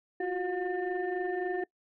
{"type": "tone cluster", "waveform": "sine", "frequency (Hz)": [346.3, 370, 718, 1796], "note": ["F4", "F#4", "F5", "A6"], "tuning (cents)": [-15, 0, 48, 35], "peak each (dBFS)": [-36, -31, -36, -39], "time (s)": [0.2, 1.64], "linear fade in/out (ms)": 5, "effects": ["noise-tail reverb RT60 0.1 s tail -24 dB re dry", "tanh soft clip ceiling -22 dBFS"]}